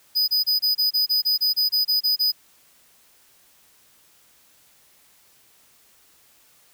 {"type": "tone bursts", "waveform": "square", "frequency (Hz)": 4978, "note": "D#8", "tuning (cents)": 0, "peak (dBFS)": -18, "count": 14, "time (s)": [0.15, 2.321], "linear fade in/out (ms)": 20, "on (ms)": 130, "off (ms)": 27, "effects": ["white hiss -57 dBFS RMS until 6.73 s"]}